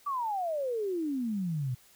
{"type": "exponential sweep", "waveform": "sine", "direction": "down", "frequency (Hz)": [1178, 120], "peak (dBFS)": -29, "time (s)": [0.06, 1.75], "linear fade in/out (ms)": 10, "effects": ["white hiss -60 dBFS RMS until 1.95 s"]}